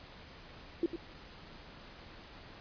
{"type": "tone with echo", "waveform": "sine", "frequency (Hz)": 339.1, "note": "E4", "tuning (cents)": 49, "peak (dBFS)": -26, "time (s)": [0.83, 0.86], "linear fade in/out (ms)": 2, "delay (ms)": 100, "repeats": 1, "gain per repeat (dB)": -10, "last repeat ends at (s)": 0.96, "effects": ["pink hiss -52 dBFS RMS until 2.6 s", "resampled to 11025 Hz"]}